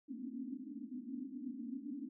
pink band-pass noise, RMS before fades -45 dBFS, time 0.08-2.09 s, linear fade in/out 10 ms, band 230 to 290 Hz, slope 96 dB/octave, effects none

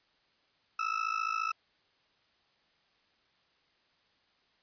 35% pulse tone with amplitude modulation, 1309 Hz, E6, 13 cents flat, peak -25 dBFS, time 0.79-1.52 s, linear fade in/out 5 ms, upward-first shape sine, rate 54.5 Hz, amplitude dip 85%, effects white hiss -70 dBFS RMS until 4.62 s + resampled to 11025 Hz

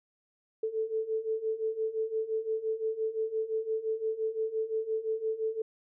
sine beating tone pair, 437.7 / 443.5 Hz, A4 / A4, -9 / +14 cents, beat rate 5.8 Hz, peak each -34 / -31 dBFS, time 0.63-5.62 s, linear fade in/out 5 ms, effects none

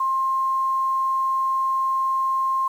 sine tone with quantisation, 1061 Hz, C6, 24 cents sharp, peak -19 dBFS, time 0-2.68 s, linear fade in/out 5 ms, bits 8, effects none

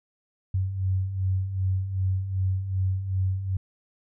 sine beating tone pair, 92.5 / 95.1 Hz, F#2 / F#2, 0 / +48 cents, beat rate 2.6 Hz, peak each -31 / -24 dBFS, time 0.54-3.57 s, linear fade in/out 5 ms, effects none

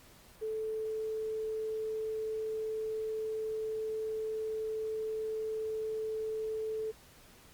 sine tone, 437.4 Hz, A4, 10 cents flat, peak -33 dBFS, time 0.41-6.92 s, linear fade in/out 20 ms, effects pink hiss -58 dBFS RMS until 7.53 s + Opus 48 kbps

